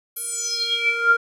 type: tone with band-pass filter sweep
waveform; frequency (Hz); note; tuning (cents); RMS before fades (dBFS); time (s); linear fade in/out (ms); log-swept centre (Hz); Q
square; 466.2; A#4; 0; -22; 0.16-1.17; 10; 12000 to 1200; 9.7
effects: none